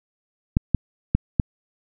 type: clicks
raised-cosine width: 5 ms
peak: -4 dBFS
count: 4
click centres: 0.569 / 0.747 / 1.15 / 1.398 s
effects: none